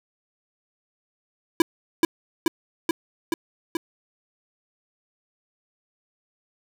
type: tone with echo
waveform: square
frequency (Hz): 330.2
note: E4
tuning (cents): +3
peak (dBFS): -13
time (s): 1.6-1.62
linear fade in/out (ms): 2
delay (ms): 430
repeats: 5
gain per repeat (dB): -2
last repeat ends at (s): 3.77
effects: none